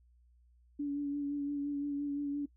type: tone with vibrato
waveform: sine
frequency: 286.2 Hz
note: D4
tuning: 45 cents flat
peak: -32 dBFS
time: 0.79-2.46 s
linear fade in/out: 10 ms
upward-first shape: sine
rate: 5.8 Hz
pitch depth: 22 cents each way
effects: noise-tail reverb RT60 0.1 s tail -20 dB re dry + added 60 Hz sine -62 dBFS peak until 2.56 s